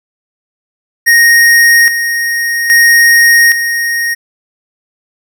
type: tone with tremolo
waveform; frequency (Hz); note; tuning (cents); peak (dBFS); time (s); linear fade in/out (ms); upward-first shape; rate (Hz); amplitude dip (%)
square; 1864.7; A#6; 0; -4; 1.06-4.15; 20; square; 0.61; 60
effects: none